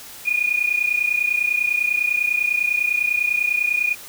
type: tone pair together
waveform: sine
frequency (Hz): 2436 / 2466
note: D#7 / D#7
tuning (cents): -37 / -16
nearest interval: unison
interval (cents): 21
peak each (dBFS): -20 / -21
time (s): 0.25-3.95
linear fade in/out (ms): 20
effects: white hiss -39 dBFS RMS until 4.08 s